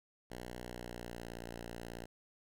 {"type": "tone with pitch glide", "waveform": "5% pulse", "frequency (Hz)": [60.8, 58.36], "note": ["B1", "A#1"], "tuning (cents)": [-26, 3], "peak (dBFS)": -33, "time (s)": [0.3, 2.06], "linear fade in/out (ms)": 10, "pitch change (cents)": -71, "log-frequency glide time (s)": [0.63, 1.27], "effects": []}